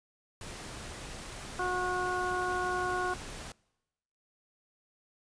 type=noise; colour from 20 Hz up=pink; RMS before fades=-43 dBFS; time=0.41-3.52 s; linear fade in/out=2 ms
type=harmonic tone; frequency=363.7 Hz; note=F#4; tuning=30 cents flat; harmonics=1 / 2 / 3 / 4; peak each=-35 / -35 / -35 / -35 dBFS; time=1.59-3.14 s; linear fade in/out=5 ms
effects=noise-tail reverb RT60 1.0 s tail -25 dB re dry + resampled to 22050 Hz